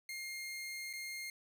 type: tone with dropouts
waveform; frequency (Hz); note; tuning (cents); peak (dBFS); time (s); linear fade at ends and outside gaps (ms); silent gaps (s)
sawtooth; 2125; C7; +26; -38; 0.09-1.3; 2; 0.93-0.935
effects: none